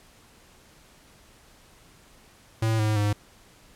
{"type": "tone with pitch steps", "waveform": "square", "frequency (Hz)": [111.6, 107.55, 103.65], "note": ["A2", "A2", "G#2"], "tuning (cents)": [25, -39, -3], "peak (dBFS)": -22, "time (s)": [2.62, 3.13], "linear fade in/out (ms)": 5, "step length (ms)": 170, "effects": ["pink hiss -55 dBFS RMS until 3.75 s", "low-pass 12000 Hz 12 dB/octave"]}